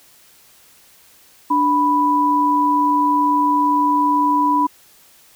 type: tone pair together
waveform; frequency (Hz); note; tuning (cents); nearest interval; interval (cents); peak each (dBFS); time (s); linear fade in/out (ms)
sine; 293.7 / 987.9; D4 / B5; 0 / 0; octave + major sixth; 2100; -19 / -14; 1.5-4.67; 10
effects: white hiss -50 dBFS RMS until 5.35 s